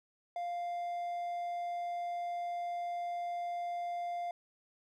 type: tone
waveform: triangle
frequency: 698.5 Hz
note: F5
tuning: in tune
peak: -33 dBFS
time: 0.36-4.31 s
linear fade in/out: 2 ms
effects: none

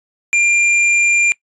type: tone with hard clipping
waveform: sine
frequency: 2390 Hz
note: D7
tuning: 30 cents sharp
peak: -12 dBFS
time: 0.33-1.32 s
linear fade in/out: 0 ms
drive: 13 dB
effects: noise-tail reverb RT60 0.1 s tail -21 dB re dry + resampled to 24000 Hz

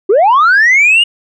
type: linear sweep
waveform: sine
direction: up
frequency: 354.9 to 2900 Hz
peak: -3 dBFS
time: 0.09-1.04 s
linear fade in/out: 10 ms
effects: tanh soft clip ceiling -3 dBFS

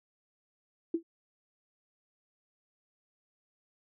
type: tone with exponential decay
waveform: sine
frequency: 332.4 Hz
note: E4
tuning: 15 cents sharp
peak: -23 dBFS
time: 0.94-1.03 s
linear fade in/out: 5 ms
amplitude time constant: 19 ms
effects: none

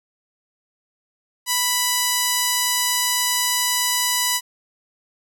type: tone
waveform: 5% pulse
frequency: 987.8 Hz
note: B5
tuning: in tune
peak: -6 dBFS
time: 1.46-4.41 s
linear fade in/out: 50 ms
effects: none

